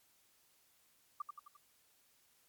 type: tone with echo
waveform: sine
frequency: 1178 Hz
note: D6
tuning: 5 cents sharp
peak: -36 dBFS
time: 1.2-1.22 s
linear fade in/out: 5 ms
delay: 87 ms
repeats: 4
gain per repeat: -5 dB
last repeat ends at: 1.568 s
effects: white hiss -71 dBFS RMS until 2.48 s + MP3 96 kbps